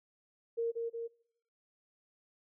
sine tone with echo, 463 Hz, A#4, 12 cents flat, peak -30 dBFS, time 0.57-0.72 s, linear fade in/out 20 ms, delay 180 ms, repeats 2, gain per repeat -3 dB, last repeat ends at 1.08 s, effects noise-tail reverb RT60 0.7 s tail -22 dB re dry

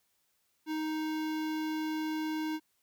square tone with notch filter, 312.1 Hz, D#4, 5 cents sharp, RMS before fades -34 dBFS, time 0.66-2.6 s, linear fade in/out 50 ms, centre 8900 Hz, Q 0.86, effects white hiss -75 dBFS RMS until 2.82 s

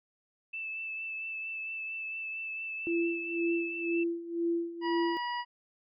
sine tone with vibrato, 2637 Hz, E7, in tune, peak -35 dBFS, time 0.53-4.04 s, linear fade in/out 10 ms, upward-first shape triangle, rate 4.4 Hz, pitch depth 20 cents each way
sine tone with tremolo, 338.8 Hz, E4, 48 cents sharp, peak -26 dBFS, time 2.87-5.17 s, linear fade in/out 0 ms, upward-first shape sine, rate 2 Hz, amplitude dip 80%
harmonic tone, 967 Hz, B5, 37 cents flat, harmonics 1 / 2 / 3 / 5, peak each -33 / -39 / -43 / -47 dBFS, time 4.81-5.45 s, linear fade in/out 50 ms
effects none

